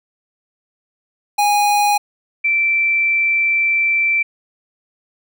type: tone pair in turn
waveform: square / sine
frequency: 824 / 2338 Hz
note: G#5 / D7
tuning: -14 / -8 cents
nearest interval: octave + tritone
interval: 1806 cents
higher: second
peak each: -13 / -13 dBFS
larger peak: neither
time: 1.38-1.98 / 2.44-4.23 s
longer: second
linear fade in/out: 10 ms
effects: none